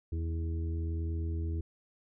harmonic tone with a mistuned harmonic, 81.3 Hz, E2, 23 cents flat, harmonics 1 / 2 / 3 / 4 / 5, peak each -31 / -47 / -50 / -43 / -49 dBFS, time 0.12-1.61 s, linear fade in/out 5 ms, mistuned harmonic 5, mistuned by +33 cents, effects none

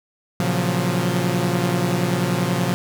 sawtooth chord, Gb major seventh, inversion first, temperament equal with one note detuned, 116.54 / 136.68 / 174.61 / 185 Hz, Bb2 / Db3 / F3 / Gb3, 0 / -24 / 0 / 0 cents, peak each -22 / -21 / -18 / -22 dBFS, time 0.4-2.74 s, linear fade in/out 0 ms, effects none

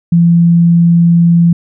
sine tone, 170 Hz, F3, 46 cents flat, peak -4 dBFS, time 0.12-1.53 s, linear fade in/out 5 ms, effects none

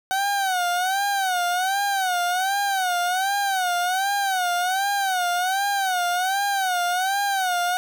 30% pulse tone with vibrato, 753 Hz, F#5, 30 cents sharp, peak -18 dBFS, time 0.11-7.77 s, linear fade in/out 0 ms, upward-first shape sine, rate 1.3 Hz, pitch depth 120 cents each way, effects none

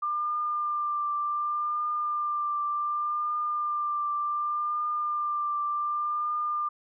sine tone with vibrato, 1193 Hz, D6, 27 cents sharp, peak -26 dBFS, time 0.02-6.69 s, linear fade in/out 10 ms, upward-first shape triangle, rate 0.67 Hz, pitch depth 23 cents each way, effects none

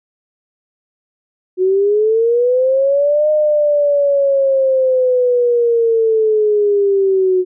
sine linear two-way sweep, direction up then down, 364.2 to 612 to 364.2 Hz, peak -10 dBFS, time 1.57-7.45 s, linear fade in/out 50 ms, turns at 3.3 s, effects none

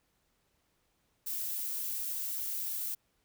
violet noise, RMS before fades -36 dBFS, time 1.26-2.95 s, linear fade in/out 10 ms, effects pink hiss -75 dBFS RMS until 3.24 s

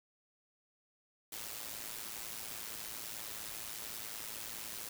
white noise with amplitude modulation, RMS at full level -41 dBFS, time 1.32-4.89 s, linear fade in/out 5 ms, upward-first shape sine, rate 110 Hz, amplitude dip 70%, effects none

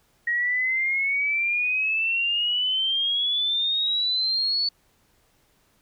sine exponential sweep, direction up, 1885 to 4474 Hz, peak -21 dBFS, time 0.27-4.69 s, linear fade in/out 5 ms, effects pink hiss -64 dBFS RMS until 5.81 s

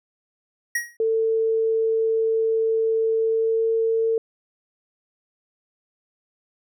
square tone with exponential decay, 1895 Hz, A#6, 28 cents sharp, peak -19 dBFS, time 0.75-0.97 s, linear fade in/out 5 ms, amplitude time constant 47 ms
sine tone with pitch glide, 447.1 to 450.5 Hz, A4 to A4, +28 to +41 cents, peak -18 dBFS, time 1-4.18 s, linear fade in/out 2 ms, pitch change +13 cents, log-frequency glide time 3.18-3.77 s
effects none

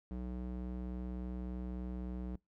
square tone with band-pass filter, 61.74 Hz, B1, in tune, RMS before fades -41 dBFS, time 0.11-2.36 s, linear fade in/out 0 ms, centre 190 Hz, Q 0.88, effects noise-tail reverb RT60 0.2 s tail -26 dB re dry

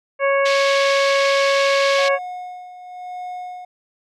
harmonic tone, 553 Hz, C#5, 4 cents flat, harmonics 1 / 2 / 3 / 4 / 5, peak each -16 / -22 / -25 / -24 / -35 dBFS, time 0.19-2.19 s, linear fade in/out 50 ms
white band-pass noise, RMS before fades -26 dBFS, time 0.45-2.09 s, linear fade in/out 10 ms, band 2200 to 4700 Hz, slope 24 dB/octave
triangle tone with tremolo, 725 Hz, F#5, 35 cents flat, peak -25 dBFS, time 1.98-3.65 s, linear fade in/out 5 ms, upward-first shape sine, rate 0.96 Hz, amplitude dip 65%
effects none

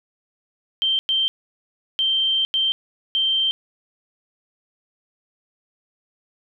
sine tone bursts at uneven times, 3136 Hz, G7, in tune, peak -17 dBFS, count 5, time 0.82-0.99 / 1.09-1.28 / 1.99-2.45 / 2.54-2.72 / 3.15-3.51 s, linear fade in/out 0 ms, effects none

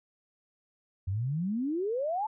sine exponential sweep, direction up, 89.1 to 896 Hz, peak -28 dBFS, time 1.07-2.27 s, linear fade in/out 10 ms, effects none

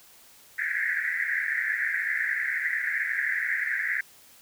pink band-pass noise, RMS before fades -28 dBFS, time 0.58-4.01 s, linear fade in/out 5 ms, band 1600 to 2100 Hz, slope 96 dB/octave, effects white hiss -54 dBFS RMS until 4.41 s

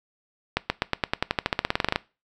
accelerating click train, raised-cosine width 0.3 ms, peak -5 dBFS, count 20, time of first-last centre 0.57-1.959 s, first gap 130 ms, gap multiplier 0.93, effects noise-tail reverb RT60 0.3 s tail -21 dB re dry

